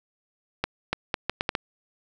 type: accelerating click train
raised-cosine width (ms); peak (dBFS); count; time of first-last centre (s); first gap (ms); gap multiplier
0.3; -8; 7; 0.64-1.552; 290; 0.73
effects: none

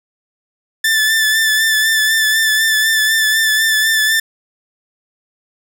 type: tone with vibrato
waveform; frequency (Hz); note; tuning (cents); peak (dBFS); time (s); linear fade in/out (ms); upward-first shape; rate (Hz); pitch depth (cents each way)
sawtooth; 1760; A6; 0; -8; 0.84-4.2; 5; sine; 4; 29
effects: none

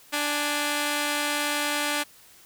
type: tone pair together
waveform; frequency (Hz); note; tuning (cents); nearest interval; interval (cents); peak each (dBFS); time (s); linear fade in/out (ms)
5% pulse; 293.7 / 830.6; D4 / G#5; 0 / 0; octave + tritone; 1800; -14 / -20; 0.12-2.04; 20
effects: white hiss -53 dBFS RMS until 2.45 s

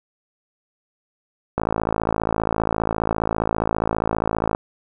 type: click train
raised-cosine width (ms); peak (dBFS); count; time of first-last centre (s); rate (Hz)
1; -6; 164; 1.58-4.549; 54.9
effects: none

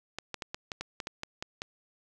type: clicks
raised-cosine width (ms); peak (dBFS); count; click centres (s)
0.2; -18; 11; 0.186 / 0.343 / 0.422 / 0.545 / 0.718 / 0.81 / 1.002 / 1.071 / 1.234 / 1.425 / 1.619
effects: none

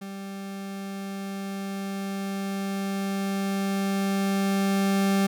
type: tone with level ramp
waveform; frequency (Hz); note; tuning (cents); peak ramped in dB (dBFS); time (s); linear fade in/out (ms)
40% pulse; 196; G3; 0; -34 to -19; 0.01-5.27; 10
effects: none

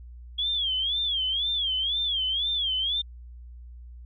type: tone with vibrato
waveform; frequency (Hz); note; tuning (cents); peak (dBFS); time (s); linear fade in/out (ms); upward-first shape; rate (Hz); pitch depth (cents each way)
sine; 3300; G#7; -12; -24; 0.38-3.02; 10; sine; 2; 150
effects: added 60 Hz sine -41 dBFS peak until 4.05 s

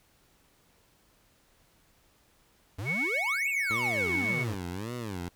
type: exponential two-way sweep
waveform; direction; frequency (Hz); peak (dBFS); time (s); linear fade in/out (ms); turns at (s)
square; up then down; 87 to 2778 to 87; -34; 2.78-4.55; 10; 3.49
type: tone with tremolo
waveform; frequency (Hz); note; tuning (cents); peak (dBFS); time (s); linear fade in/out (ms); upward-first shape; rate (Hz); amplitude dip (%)
sine; 2217; C#7; 0; -26; 2.85-4.45; 50; sine; 7.1; 30
type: tone with vibrato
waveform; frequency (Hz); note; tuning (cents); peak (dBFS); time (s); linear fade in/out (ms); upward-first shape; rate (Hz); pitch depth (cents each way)
15% pulse; 103.3; G#2; -9; -28; 3.7-5.29; 5; sine; 1.8; 300
effects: pink hiss -65 dBFS RMS until 5.35 s

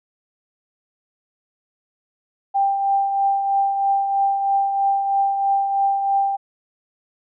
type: tone with tremolo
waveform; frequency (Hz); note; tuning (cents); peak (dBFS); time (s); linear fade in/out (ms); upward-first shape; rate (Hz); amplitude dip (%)
sine; 790; G5; +13; -14; 2.54-6.37; 20; triangle; 3.1; 50
effects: none

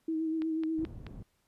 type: tone with vibrato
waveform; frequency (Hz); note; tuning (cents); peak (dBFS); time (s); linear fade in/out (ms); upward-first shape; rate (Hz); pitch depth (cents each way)
sine; 319.7; D#4; +47; -29; 0.08-0.85; 5; sine; 8.2; 27
type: click train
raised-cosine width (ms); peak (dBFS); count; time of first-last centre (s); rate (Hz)
0.3; -29; 4; 0.42-1.067; 4.64
type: low-pass noise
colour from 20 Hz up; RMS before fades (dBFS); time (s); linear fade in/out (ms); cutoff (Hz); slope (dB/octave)
white; -45; 0.78-1.23; 2; 160; 12
effects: pink hiss -74 dBFS RMS until 1.47 s + resampled to 32000 Hz

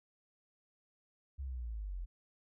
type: linear sweep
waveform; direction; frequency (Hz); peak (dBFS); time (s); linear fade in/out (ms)
sine; down; 69.9 to 41.2; -38; 1.38-2.06; 20
effects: none

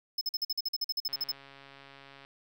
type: tone bursts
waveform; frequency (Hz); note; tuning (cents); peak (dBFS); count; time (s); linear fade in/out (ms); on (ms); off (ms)
square; 5200; E8; -24; -29; 15; 0.18-1.318; 5; 32; 47
type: click train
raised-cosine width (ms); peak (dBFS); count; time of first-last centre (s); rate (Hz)
0.3; -35; 161; 1.09-2.249; 138
effects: none

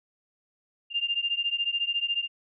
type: beating tone pair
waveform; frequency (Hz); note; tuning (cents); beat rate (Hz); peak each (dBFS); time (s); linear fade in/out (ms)
sine; 2794 / 2808; F7 / F7; 0 / +9; 14; -28 / -29; 0.9-2.28; 50
effects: none

